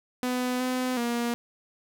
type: tone with pitch steps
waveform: sawtooth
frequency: 250.3 / 254 / 237.3 Hz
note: B3 / B3 / A#3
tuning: +23 / +49 / +31 cents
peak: -22 dBFS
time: 0.23-1.34 s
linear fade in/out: 0 ms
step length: 370 ms
effects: none